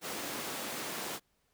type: high-pass noise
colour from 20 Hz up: pink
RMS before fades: -39 dBFS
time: 0.01-1.2 s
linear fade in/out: 50 ms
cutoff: 250 Hz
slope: 12 dB/octave
effects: pink hiss -75 dBFS RMS until 1.53 s